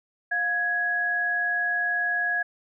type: tone pair together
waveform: sine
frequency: 706 / 1667.1 Hz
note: F5 / G#6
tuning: +19 / +6 cents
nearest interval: octave + minor third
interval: 1487 cents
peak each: -32 / -23 dBFS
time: 0.31-2.43 s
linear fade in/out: 10 ms
effects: none